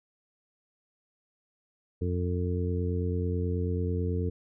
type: harmonic tone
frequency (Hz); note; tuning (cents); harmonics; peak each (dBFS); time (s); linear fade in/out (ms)
89.2; F2; +37; 1 / 2 / 3 / 4 / 5; -28 / -35 / -37 / -39 / -35; 2.01-4.3; 10
effects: none